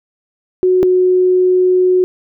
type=tone pair in turn; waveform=sine; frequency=368.1 / 366.6 Hz; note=F#4 / F#4; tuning=-9 / -16 cents; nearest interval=unison; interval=7 cents; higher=first; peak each=-8 dBFS; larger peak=neither; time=0.63-0.83 / 0.83-2.04 s; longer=second; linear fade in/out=0 ms; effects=none